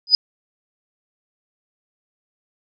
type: tone with exponential growth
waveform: sine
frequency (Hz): 4978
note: D#8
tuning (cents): 0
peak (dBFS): -4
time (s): 0.07-0.15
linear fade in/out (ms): 1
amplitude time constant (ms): 17
effects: none